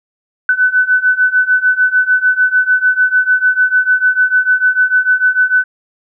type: beating tone pair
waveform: sine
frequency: 1500 / 1506.7 Hz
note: F#6 / F#6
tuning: +23 / +31 cents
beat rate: 6.7 Hz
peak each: -13 / -11 dBFS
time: 0.49-5.64 s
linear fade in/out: 2 ms
effects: none